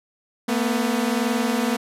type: tone pair together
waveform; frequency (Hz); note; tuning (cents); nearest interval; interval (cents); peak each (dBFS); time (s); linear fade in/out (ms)
sawtooth; 225.3 / 246.9; A3 / B3; +41 / 0; major second; 159; -19; 0.48-1.77; 10
effects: resampled to 32000 Hz